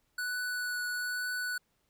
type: tone with vibrato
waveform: square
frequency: 1480 Hz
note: F#6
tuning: in tune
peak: -33 dBFS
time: 0.18-1.58 s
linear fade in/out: 5 ms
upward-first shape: triangle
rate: 1.1 Hz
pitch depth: 11 cents each way
effects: pink hiss -75 dBFS RMS until 1.89 s